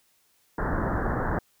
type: low-pass noise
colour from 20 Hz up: pink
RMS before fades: -27 dBFS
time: 0.58-1.39 s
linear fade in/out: 5 ms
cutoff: 1800 Hz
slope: 96 dB/octave
effects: white hiss -66 dBFS RMS until 1.6 s